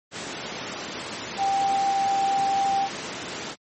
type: tone in noise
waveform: sine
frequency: 787 Hz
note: G5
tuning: 7 cents sharp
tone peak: -20 dBFS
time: 1.37-2.89 s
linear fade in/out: 50 ms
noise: pink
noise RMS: -32 dBFS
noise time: 0.11-3.56 s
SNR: +9 dB
effects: high-pass 200 Hz 12 dB/octave + MP3 32 kbps